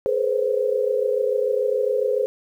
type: tone cluster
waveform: sine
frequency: 422 / 481.9 / 515 / 542 Hz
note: G#4 / B4 / C5 / C#5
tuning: +28 / -43 / -28 / -39 cents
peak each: -23 / -26 / -22 / -30 dBFS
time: 0.06-2.26 s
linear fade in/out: 0 ms
effects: 9-bit